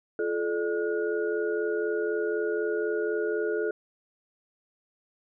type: tone cluster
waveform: sine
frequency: 346.4 / 430.4 / 599 / 1442 Hz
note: F4 / A4 / D5 / F#6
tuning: -14 / -38 / +34 / -45 cents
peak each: -32 / -27 / -36 / -36 dBFS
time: 0.19-3.71 s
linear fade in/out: 2 ms
effects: none